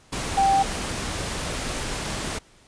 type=tone in noise; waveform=sine; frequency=784 Hz; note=G5; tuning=in tune; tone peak=-16 dBFS; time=0.37-0.63 s; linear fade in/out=10 ms; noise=pink; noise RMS=-29 dBFS; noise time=0.12-2.39 s; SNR=+10 dB; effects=pink hiss -55 dBFS RMS until 2.67 s + resampled to 22050 Hz